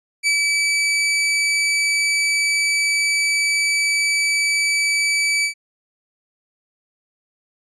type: tone with ADSR envelope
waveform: sawtooth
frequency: 2301 Hz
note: D7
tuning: 36 cents flat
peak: -11 dBFS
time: 0.23-5.54 s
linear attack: 40 ms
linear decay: 94 ms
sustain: -2 dB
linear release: 98 ms
effects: resampled to 24000 Hz